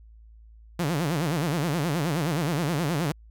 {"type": "tone with vibrato", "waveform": "sawtooth", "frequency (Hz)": 157.6, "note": "D#3", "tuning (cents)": 23, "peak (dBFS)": -20, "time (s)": [0.79, 3.12], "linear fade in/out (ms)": 5, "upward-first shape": "sine", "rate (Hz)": 9.5, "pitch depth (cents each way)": 220, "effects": ["added 55 Hz sine -47 dBFS peak until 3.3 s"]}